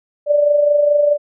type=tone with amplitude modulation; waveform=sine; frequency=586 Hz; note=D5; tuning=4 cents flat; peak=-8 dBFS; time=0.26-1.18 s; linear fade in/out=50 ms; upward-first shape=sine; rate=24.7 Hz; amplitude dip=50%; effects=none